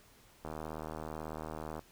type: click train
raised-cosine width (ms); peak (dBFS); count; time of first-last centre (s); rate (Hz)
1; -27; 106; 0.45-1.793; 78.2
effects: pink hiss -62 dBFS RMS until 1.91 s